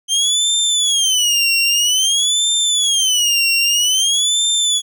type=tone with vibrato; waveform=25% pulse; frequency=3136 Hz; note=G7; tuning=in tune; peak=-9 dBFS; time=0.08-4.82 s; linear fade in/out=50 ms; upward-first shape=sine; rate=0.51 Hz; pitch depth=230 cents each way; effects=none